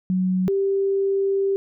sine tone pair in turn, 185.1 / 392.2 Hz, F#3 / G4, +1 / +1 cents, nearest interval octave + minor second, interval 1300 cents, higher second, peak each -18 dBFS, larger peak neither, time 0.1-0.48 / 0.48-1.56 s, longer second, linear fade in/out 0 ms, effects none

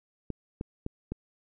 clicks, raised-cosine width 3 ms, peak -20 dBFS, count 4, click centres 0.303 / 0.611 / 0.864 / 1.12 s, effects none

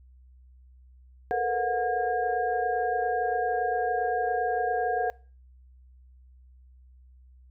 sine tone cluster, 439.2 / 466.5 / 496.8 / 727 / 1623 Hz, A4 / A#4 / B4 / F#5 / G#6, -3 / +1 / +10 / -31 / -40 cents, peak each -33 / -32 / -34 / -26 / -35 dBFS, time 1.31-5.1 s, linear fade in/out 0 ms, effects noise-tail reverb RT60 0.4 s tail -23 dB re dry + added 63 Hz sine -51 dBFS peak until 7.5 s

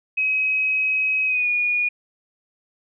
sine tone with pitch glide, 2542 to 2447 Hz, D#7 to D#7, +36 to -29 cents, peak -18 dBFS, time 0.17-1.89 s, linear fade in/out 10 ms, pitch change -65 cents, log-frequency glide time 1.26-1.48 s, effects none

